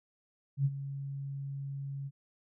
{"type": "tone with ADSR envelope", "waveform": "sine", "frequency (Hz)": 138.59, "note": "C#3", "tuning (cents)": 0, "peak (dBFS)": -23, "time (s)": [0.57, 2.11], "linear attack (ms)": 81, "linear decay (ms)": 43, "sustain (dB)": -13, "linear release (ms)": 44, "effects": []}